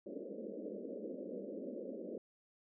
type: band-pass noise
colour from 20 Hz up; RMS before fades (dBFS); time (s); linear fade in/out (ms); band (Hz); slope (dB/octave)
white; -45; 0.06-2.18; 2; 190 to 580; 96
effects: none